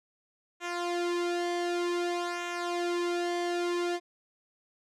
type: tone with flanger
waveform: sawtooth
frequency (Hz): 349.2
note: F4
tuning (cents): 0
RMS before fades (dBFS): -31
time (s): 0.6-4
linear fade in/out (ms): 50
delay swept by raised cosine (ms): 0.21 to 2.11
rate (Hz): 0.54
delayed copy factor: -0.75
effects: low-pass 7000 Hz 12 dB/octave